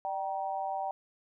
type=tone with amplitude modulation; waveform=sine; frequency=773 Hz; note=G5; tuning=24 cents flat; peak=-27 dBFS; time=0.05-0.91 s; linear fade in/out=0 ms; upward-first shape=sine; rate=173 Hz; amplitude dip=95%; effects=none